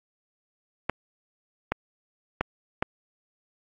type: clicks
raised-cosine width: 0.5 ms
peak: -9 dBFS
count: 4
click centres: 0.896 / 1.72 / 2.41 / 2.825 s
effects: AAC 48 kbps